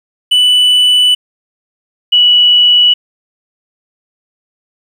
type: tone pair in turn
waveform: triangle / sine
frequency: 2978 / 2944 Hz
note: F#7 / F#7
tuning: +11 / -9 cents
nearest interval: unison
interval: 20 cents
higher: first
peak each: -4 dBFS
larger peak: neither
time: 0.31-1.15 / 2.12-2.94 s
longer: first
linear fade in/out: 10 ms
effects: 7-bit